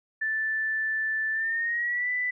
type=tone with pitch glide; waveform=sine; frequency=1760 to 1987 Hz; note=A6 to B6; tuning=0 to +10 cents; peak=-25 dBFS; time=0.21-2.31 s; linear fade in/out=10 ms; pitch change=+210 cents; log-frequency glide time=1.32-2.1 s; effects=none